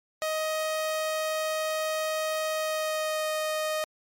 sawtooth tone with pitch glide, 627 to 620.9 Hz, D#5 to D#5, +13 to -4 cents, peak -23 dBFS, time 0.22-3.84 s, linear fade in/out 0 ms, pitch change -17 cents, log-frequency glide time 2.53-3.28 s, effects MP3 64 kbps

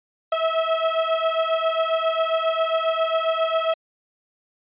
30% pulse beating tone pair, 646 / 653.4 Hz, E5 / E5, -35 / -15 cents, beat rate 7.4 Hz, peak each -20 dBFS, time 0.32-3.74 s, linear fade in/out 5 ms, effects resampled to 8000 Hz

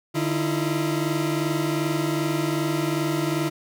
40% pulse tone cluster, 149.2 / 318.7 / 341.3 Hz, D3 / D#4 / F4, +28 / +42 / -40 cents, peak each -26 dBFS, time 0.14-3.5 s, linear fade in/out 20 ms, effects none

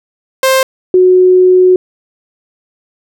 sawtooth / sine tone pair in turn, 527 / 367.3 Hz, C5 / F#4, +12 / -13 cents, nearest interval tritone, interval 625 cents, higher first, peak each -3 dBFS, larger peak neither, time 0.43-0.63 / 0.94-1.76 s, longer second, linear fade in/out 2 ms, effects none

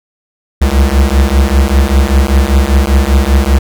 square beating tone pair, 65.41 / 70.51 Hz, C2 / C#2, 0 / +30 cents, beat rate 5.1 Hz, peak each -10 dBFS, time 0.61-3.59 s, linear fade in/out 10 ms, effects none

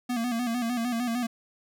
square tone with vibrato, 238 Hz, A#3, 36 cents sharp, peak -27 dBFS, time 0.09-1.27 s, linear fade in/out 10 ms, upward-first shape square, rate 6.6 Hz, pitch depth 63 cents each way, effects none

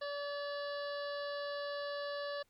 harmonic tone, 574 Hz, D5, 40 cents flat, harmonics 1 / 2 / 3 / 5 / 6 / 7 / 8 / 9, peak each -39 / -46 / -46 / -55 / -56 / -52 / -53 / -60 dBFS, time 0.01-2.43 s, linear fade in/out 10 ms, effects pink hiss -75 dBFS RMS until 2.49 s

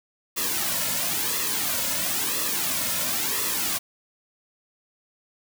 white noise with flanger, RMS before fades -26 dBFS, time 0.36-3.79 s, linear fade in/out 20 ms, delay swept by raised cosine 1.3 to 2.6 ms, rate 0.98 Hz, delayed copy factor -0.7, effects none

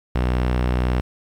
sawtooth tone, 61.9 Hz, B1, 5 cents sharp, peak -14 dBFS, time 0.15-1.01 s, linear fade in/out 5 ms, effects low-pass 3000 Hz 12 dB/octave + 8-bit

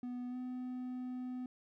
triangle tone with pitch glide, 246.9 to 251.8 Hz, B3 to B3, 0 to +34 cents, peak -37 dBFS, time 0.03-1.46 s, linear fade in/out 2 ms, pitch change +34 cents, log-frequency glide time 0.29-0.36 s, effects none

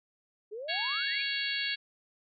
sine exponential sweep, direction up, 402.1 to 2570 Hz, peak -37 dBFS, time 0.51-1.23 s, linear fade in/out 20 ms
harmonic tone, 554.4 Hz, C#5, in tune, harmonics 3 / 4 / 5 / 6 / 7 / 8, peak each -36 / -37 / -37 / -37 / -39 / -37 dBFS, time 0.68-1.76 s, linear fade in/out 20 ms
effects none

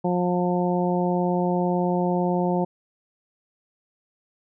harmonic tone, 178.2 Hz, F3, 35 cents sharp, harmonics 1 / 2 / 3 / 4 / 5, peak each -23 / -26 / -28 / -29 / -30 dBFS, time 0.04-2.65 s, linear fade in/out 10 ms, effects none

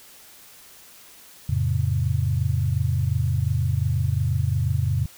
sine chord, F augmented, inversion none, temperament equal with one note detuned, 87.31 / 110 / 135.74 Hz, F2 / A2 / C#3, 0 / 0 / -36 cents, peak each -24 dBFS, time 1.49-5.06 s, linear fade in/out 5 ms, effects white hiss -48 dBFS RMS until 5.17 s

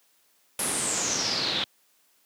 pink noise with low-pass filter sweep, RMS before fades -27 dBFS, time 0.59-1.64 s, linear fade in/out 2 ms, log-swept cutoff 11000 to 3500 Hz, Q 7.6, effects white hiss -65 dBFS RMS until 2.25 s + high-pass 200 Hz 12 dB/octave

